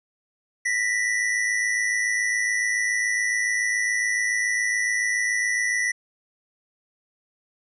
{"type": "tone pair together", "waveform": "square", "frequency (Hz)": [1868.9, 1976], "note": ["A#6", "B6"], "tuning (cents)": [4, 0], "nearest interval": "minor second", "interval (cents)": 96, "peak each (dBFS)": [-29, -23], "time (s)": [0.65, 5.92], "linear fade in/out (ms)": 10, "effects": ["resampled to 24000 Hz"]}